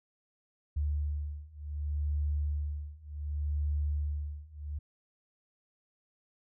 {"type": "beating tone pair", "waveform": "sine", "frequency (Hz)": [73.42, 74.09], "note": ["D2", "D2"], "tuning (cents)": [0, 16], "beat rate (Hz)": 0.67, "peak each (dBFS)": [-34, -33], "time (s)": [0.76, 4.79], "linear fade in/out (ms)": 10, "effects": []}